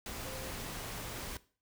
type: tone in noise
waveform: sine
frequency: 523.3 Hz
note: C5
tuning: in tune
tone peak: -47 dBFS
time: 0.25-0.51 s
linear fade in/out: 2 ms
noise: pink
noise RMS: -42 dBFS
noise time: 0.06-1.37 s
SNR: -8 dB
effects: noise-tail reverb RT60 0.4 s tail -18 dB re dry